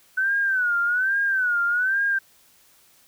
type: tone with vibrato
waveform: sine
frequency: 1504 Hz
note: F#6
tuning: 28 cents sharp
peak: -19 dBFS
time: 0.17-2.19 s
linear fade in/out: 10 ms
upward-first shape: sine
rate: 1.2 Hz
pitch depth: 130 cents each way
effects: white hiss -57 dBFS RMS until 3.07 s